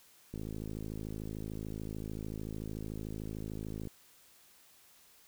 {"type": "click train", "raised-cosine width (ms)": 3, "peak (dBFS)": -28, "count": 190, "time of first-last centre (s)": [0.34, 3.873], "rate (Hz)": 53.5, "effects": ["white hiss -62 dBFS RMS until 5.27 s"]}